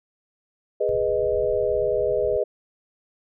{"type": "chord", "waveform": "sine", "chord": "G# minor", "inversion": "none", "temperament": "equal", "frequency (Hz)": [415.3, 493.9, 622.3], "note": ["G#4", "B4", "D#5"], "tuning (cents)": [0, 0, 0], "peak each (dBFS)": -24, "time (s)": [0.8, 2.44], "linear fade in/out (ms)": 10}
{"type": "low-pass noise", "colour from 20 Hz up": "pink", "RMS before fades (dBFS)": -39, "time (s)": [0.89, 2.37], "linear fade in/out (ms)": 0, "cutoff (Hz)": 160, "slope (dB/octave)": 96}
{"effects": []}